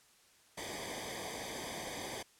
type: noise with comb filter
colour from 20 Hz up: pink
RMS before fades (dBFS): -42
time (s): 0.57-2.23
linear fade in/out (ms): 10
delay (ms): 0.73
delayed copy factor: -0.95
effects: white hiss -65 dBFS RMS until 2.39 s + low-pass 10000 Hz 12 dB/octave